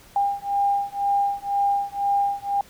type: beating tone pair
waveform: sine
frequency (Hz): 802 / 804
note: G5 / G5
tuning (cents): +39 / +44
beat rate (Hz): 2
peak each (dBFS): -23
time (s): 0.16-2.61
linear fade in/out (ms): 2
effects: pink hiss -50 dBFS RMS until 2.69 s